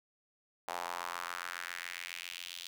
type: tone with high-pass filter sweep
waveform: sawtooth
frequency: 87.31 Hz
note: F2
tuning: in tune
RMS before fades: -42 dBFS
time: 0.68-2.67 s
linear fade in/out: 0 ms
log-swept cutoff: 780 to 3500 Hz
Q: 2.4
effects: none